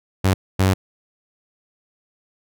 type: tone bursts at uneven times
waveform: sawtooth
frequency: 94.8 Hz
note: F#2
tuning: 43 cents sharp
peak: -10 dBFS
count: 2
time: 0.24-0.34 / 0.59-0.74 s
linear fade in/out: 10 ms
effects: none